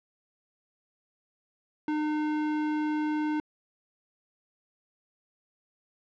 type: tone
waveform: square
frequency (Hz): 303.8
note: D#4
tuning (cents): -41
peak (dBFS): -27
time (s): 1.88-3.4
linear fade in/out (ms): 2
effects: low-pass 2000 Hz 12 dB/octave